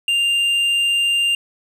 sine tone with tanh clipping, 2794 Hz, F7, in tune, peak -16 dBFS, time 0.08-1.35 s, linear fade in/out 2 ms, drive 6 dB, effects none

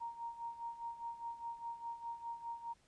sine tone with tremolo, 932.3 Hz, A#5, in tune, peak -39 dBFS, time 0-2.74 s, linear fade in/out 20 ms, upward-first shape sine, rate 4.9 Hz, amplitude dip 75%, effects pink hiss -71 dBFS RMS until 2.87 s + resampled to 22050 Hz

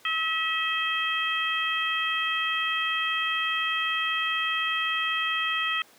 harmonic tone with a mistuned harmonic, 645 Hz, E5, 38 cents flat, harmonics 2 / 3 / 4 / 5, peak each -30 / -30 / -30 / -30 dBFS, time 0.05-5.82 s, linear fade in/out 2 ms, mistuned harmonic 5, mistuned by -20 cents, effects pink hiss -55 dBFS RMS until 5.98 s + high-pass 300 Hz 12 dB/octave

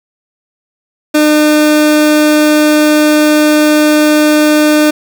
30% pulse tone, 302.5 Hz, D#4, 49 cents flat, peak -3 dBFS, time 1.14-4.91 s, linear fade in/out 10 ms, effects none

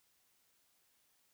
silence, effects white hiss -74 dBFS RMS until 1.33 s

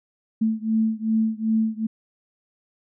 sine beating tone pair, 220 / 222.6 Hz, A3 / A3, 0 / +20 cents, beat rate 2.6 Hz, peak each -22 / -23 dBFS, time 0.41-1.87 s, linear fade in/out 10 ms, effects none

